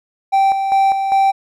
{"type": "tone with tremolo", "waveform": "triangle", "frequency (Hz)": 780, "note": "G5", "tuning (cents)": -9, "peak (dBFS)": -8, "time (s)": [0.32, 1.32], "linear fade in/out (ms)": 20, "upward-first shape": "square", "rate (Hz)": 2.5, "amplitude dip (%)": 50, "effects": []}